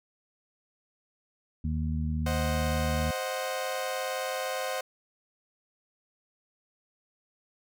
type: harmonic tone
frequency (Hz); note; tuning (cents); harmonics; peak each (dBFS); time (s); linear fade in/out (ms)
77.78; D#2; 0; 1 / 2 / 3; -29 / -33 / -34; 1.64-3.11; 5
type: chord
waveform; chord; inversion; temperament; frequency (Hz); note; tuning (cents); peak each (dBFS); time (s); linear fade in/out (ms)
sawtooth; C diminished; none; equal; 523.3 / 622.3 / 740; C5 / Eb5 / Gb5; 0 / 0 / 0; -29 / -33 / -32; 2.26-4.81; 5
effects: none